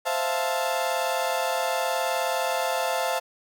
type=chord; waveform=35% pulse; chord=F major seventh; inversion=second; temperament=equal; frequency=523.3 / 659.3 / 698.5 / 880 Hz; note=C5 / E5 / F5 / A5; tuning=0 / 0 / 0 / 0 cents; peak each=-28 dBFS; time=0.05-3.2 s; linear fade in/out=20 ms; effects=none